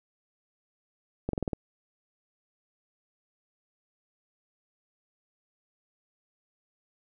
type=slowing click train; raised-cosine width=2 ms; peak=-16 dBFS; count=6; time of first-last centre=1.29-1.532 s; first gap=43 ms; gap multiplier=1.06; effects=none